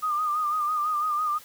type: tone with vibrato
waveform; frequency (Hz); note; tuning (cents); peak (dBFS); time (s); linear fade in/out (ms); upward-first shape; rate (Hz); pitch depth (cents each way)
sine; 1218; D#6; -37; -23; 0.02-1.39; 20; sine; 6; 55
effects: white hiss -49 dBFS RMS until 1.44 s